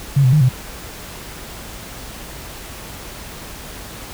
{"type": "tone with pitch steps", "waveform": "sine", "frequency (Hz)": [139, 127.7, 152.1, 127.7], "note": ["C#3", "C3", "D#3", "C3"], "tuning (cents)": [5, -42, -39, -42], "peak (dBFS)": -9, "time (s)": [0.16, 0.492], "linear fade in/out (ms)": 10, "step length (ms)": 83, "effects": ["added 50 Hz sine -41 dBFS peak until 4.13 s", "pink hiss -34 dBFS RMS until 4.13 s"]}